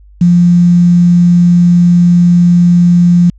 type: tone with quantisation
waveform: sine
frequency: 174.61 Hz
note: F3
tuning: in tune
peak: -3 dBFS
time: 0.21-3.3 s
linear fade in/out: 5 ms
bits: 5
effects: added 50 Hz sine -36 dBFS peak until 3.38 s + resampled to 16000 Hz